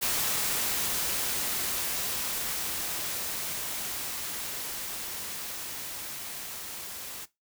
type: noise with level ramp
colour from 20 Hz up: white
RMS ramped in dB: -28 to -40 dBFS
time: 0.01-7.26 s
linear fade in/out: 20 ms
effects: noise-tail reverb RT60 0.2 s tail -19 dB re dry